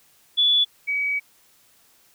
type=tone pair in turn; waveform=sine; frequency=3438 / 2272 Hz; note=A7 / C#7; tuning=-41 / +42 cents; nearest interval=perfect fifth; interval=717 cents; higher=first; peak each=-15 / -21 dBFS; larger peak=first; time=0.37-0.65 / 0.87-1.2 s; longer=second; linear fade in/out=20 ms; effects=white hiss -58 dBFS RMS until 2.14 s

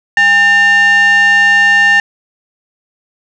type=tone with frequency modulation; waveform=sine; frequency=1800 Hz; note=A6; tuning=39 cents sharp; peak=-3 dBFS; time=0.17-2 s; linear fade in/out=2 ms; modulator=989 Hz; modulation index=0.54; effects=tanh soft clip ceiling -4 dBFS

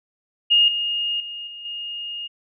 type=tone with level steps; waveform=sine; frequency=2845 Hz; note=F7; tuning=31 cents sharp; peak=-12 / -21 / -30 / -34 / -28 dBFS; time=0.5-2.28 s; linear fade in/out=20 ms; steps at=0.68 / 1.2 / 1.47 / 1.65 s; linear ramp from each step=2 ms; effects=none

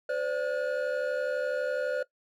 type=tone cluster; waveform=triangle; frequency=511 / 583 / 1441 Hz; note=C5 / D5 / F#6; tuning=-41 / -13 / -46 cents; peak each=-28 / -28 / -33 dBFS; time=0.09-2.03 s; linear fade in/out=5 ms; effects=noise-tail reverb RT60 0.1 s tail -19 dB re dry + tanh soft clip ceiling -21 dBFS

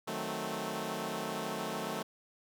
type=chord; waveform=10% pulse; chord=D# diminished seventh; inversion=none; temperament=equal with one note detuned; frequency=155.56 / 185 / 219.4 / 261.6 Hz; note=D#3 / F#3 / A3 / C4; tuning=0 / 0 / -5 / 0 cents; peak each=-34 / -33 / -30 / -35 dBFS; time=0.07-2.03 s; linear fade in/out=10 ms; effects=none

